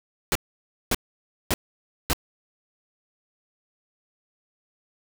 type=noise bursts; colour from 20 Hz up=pink; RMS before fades=-22 dBFS; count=4; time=0.32-2.132 s; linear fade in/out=0 ms; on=33 ms; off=560 ms; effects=none